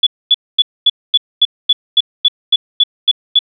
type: tone bursts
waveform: sine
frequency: 3430 Hz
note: A7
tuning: 45 cents flat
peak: -5 dBFS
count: 13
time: 0.03-3.391 s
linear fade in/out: 5 ms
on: 37 ms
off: 240 ms
effects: none